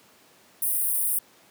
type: high-pass noise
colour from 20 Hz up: pink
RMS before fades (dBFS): -25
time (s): 0.62-1.19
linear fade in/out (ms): 5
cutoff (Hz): 9000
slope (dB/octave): 96
effects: pink hiss -56 dBFS RMS until 1.5 s + high-pass 200 Hz 12 dB/octave